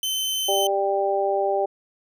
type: tone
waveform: sawtooth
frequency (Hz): 3069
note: G7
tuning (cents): -37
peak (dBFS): -20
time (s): 0.03-0.67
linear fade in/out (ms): 2
type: harmonic tone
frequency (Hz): 197.2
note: G3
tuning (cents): +11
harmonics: 2 / 3 / 4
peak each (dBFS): -24 / -24 / -24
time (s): 0.48-1.66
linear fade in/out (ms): 10
effects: none